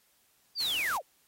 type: linear sweep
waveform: sine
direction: down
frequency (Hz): 4873 to 429.6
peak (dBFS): -28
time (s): 0.55-1.02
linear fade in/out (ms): 50
type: noise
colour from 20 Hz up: white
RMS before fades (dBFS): -40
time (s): 0.6-0.97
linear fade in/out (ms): 2
effects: white hiss -68 dBFS RMS until 1.27 s + AAC 48 kbps